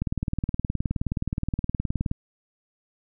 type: click train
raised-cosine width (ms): 5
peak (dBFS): -13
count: 41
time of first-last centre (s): 0.02-2.114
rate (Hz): 19.1
effects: none